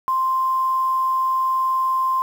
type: tone with quantisation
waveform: sine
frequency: 1046.5 Hz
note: C6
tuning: in tune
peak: -17 dBFS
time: 0.08-2.22 s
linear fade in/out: 0 ms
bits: 7
effects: none